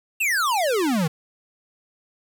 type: exponential sweep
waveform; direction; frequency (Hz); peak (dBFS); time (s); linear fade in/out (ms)
square; down; 2794 to 148.4; -20; 0.2-1.08; 10
effects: 8-bit